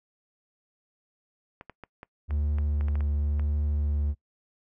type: clicks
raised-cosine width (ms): 0.5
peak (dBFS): -27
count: 11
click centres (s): 1.611 / 1.697 / 1.837 / 2.031 / 2.308 / 2.585 / 2.81 / 2.884 / 2.955 / 3.007 / 3.396
type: tone with vibrato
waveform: triangle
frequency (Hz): 73.42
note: D2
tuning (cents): 0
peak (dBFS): -22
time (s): 2.28-4.15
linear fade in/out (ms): 50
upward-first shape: triangle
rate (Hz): 0.94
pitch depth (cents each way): 15
effects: noise-tail reverb RT60 0.1 s tail -23 dB re dry